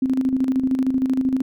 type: tone with tremolo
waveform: sine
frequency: 261.6 Hz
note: C4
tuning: in tune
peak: -15 dBFS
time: 0.02-1.42 s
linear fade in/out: 5 ms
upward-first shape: square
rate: 13 Hz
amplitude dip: 55%
effects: none